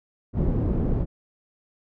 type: low-pass noise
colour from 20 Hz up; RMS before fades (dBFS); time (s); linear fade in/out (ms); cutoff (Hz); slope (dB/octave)
pink; -23; 0.33-1.06; 50; 310; 12
effects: none